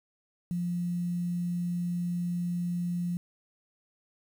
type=tone with quantisation; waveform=sine; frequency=175 Hz; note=F3; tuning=4 cents sharp; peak=-28 dBFS; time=0.51-3.17 s; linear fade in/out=0 ms; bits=9; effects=none